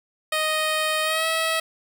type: tone with pitch glide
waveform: 10% pulse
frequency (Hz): 622.3 to 646.9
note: D#5 to E5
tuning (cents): 0 to -33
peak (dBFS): -13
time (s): 0.32-1.6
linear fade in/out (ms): 5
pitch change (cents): +67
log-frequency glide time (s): 1.03-1.26
effects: none